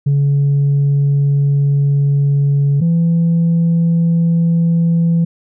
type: tone pair in turn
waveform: sine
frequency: 141.4 / 167.62 Hz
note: C#3 / E3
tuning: +35 / +29 cents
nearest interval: minor third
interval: 294 cents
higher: second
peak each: -8 dBFS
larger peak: neither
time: 0.06-2.81 / 2.81-5.25 s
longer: first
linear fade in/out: 10 ms
effects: tanh soft clip ceiling -8 dBFS